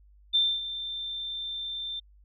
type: tone with ADSR envelope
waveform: sine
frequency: 3571 Hz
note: A7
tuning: 25 cents sharp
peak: -19 dBFS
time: 0.33-2 s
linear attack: 23 ms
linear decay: 250 ms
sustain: -13 dB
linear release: 10 ms
effects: added 50 Hz sine -54 dBFS peak until 2.24 s